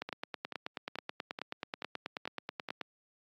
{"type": "two click trains", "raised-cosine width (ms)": 0.3, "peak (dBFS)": [-20, -23], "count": [27, 7], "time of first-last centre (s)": [[0.02, 2.813], [0.09, 2.687]], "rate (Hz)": [9.31, 2.31], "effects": ["high-pass 200 Hz 12 dB/octave", "AAC 48 kbps"]}